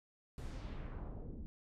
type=noise with low-pass filter sweep; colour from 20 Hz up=brown; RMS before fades=-45 dBFS; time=0.38-1.46 s; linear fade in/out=0 ms; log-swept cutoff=12000 to 230 Hz; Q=1.2; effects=none